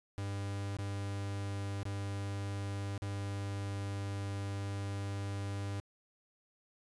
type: tone with dropouts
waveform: 45% pulse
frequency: 99.8 Hz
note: G2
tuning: 32 cents sharp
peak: -36 dBFS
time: 0.18-5.8 s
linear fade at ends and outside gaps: 0 ms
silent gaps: 0.768-0.787 / 1.831-1.854 / 2.978-3.021 s
effects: resampled to 24000 Hz